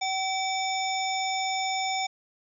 harmonic tone with a mistuned harmonic, 764 Hz, G5, 45 cents flat, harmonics 1 / 3 / 5 / 7 / 9, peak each -28 / -33 / -35 / -36 / -38 dBFS, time 0.01-2.07 s, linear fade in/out 10 ms, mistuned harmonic 5, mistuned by -99 cents, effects none

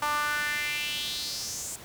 sawtooth tone with high-pass filter sweep, 296 Hz, D4, 14 cents sharp, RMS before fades -31 dBFS, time 0.02-1.76 s, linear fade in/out 5 ms, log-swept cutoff 1000 to 7900 Hz, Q 3.8, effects pink hiss -46 dBFS RMS until 1.84 s + high-pass 60 Hz 12 dB/octave

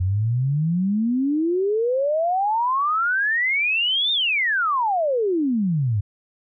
sine exponential two-way sweep, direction up then down, 88.6 to 3689 to 96.1 Hz, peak -18 dBFS, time 0-6.01 s, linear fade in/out 10 ms, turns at 4.12 s, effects none

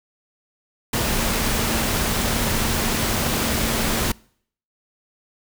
sine tone in noise, 226.2 Hz, A3, 48 cents sharp, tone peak -29 dBFS, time 0.93-4.12 s, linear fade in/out 5 ms, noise pink, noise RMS -22 dBFS, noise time 0.93-4.12 s, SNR -10 dB, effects noise-tail reverb RT60 0.6 s tail -25 dB re dry

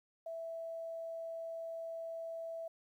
sine tone, 659.3 Hz, E5, in tune, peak -40 dBFS, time 0.26-2.68 s, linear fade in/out 5 ms, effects 12-bit

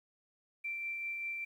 sine tone with tremolo, 2349 Hz, D7, in tune, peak -35 dBFS, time 0.64-1.45 s, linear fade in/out 10 ms, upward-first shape sine, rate 5.1 Hz, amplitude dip 25%, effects 11-bit

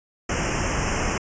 pink band-stop noise, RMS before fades -24 dBFS, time 0.29-1.18 s, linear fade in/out 5 ms, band 3000 to 5300 Hz, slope 96 dB/octave, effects resampled to 16000 Hz

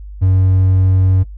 triangle tone, 94 Hz, F#2, 28 cents sharp, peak -7 dBFS, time 0.21-1.24 s, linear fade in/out 20 ms, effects noise-tail reverb RT60 0.1 s tail -17 dB re dry + added 50 Hz sine -28 dBFS peak until 1.37 s

